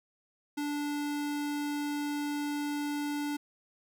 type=tone; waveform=square; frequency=291.9 Hz; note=D4; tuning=10 cents flat; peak=-32 dBFS; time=0.57-3.37 s; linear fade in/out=10 ms; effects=none